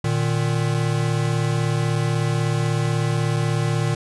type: tone pair together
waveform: square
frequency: 116.54 / 152.78 Hz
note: A#2 / D#3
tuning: 0 / -31 cents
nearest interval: perfect fourth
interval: 469 cents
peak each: -22 / -23 dBFS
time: 0.04-3.95 s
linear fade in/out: 5 ms
effects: resampled to 24000 Hz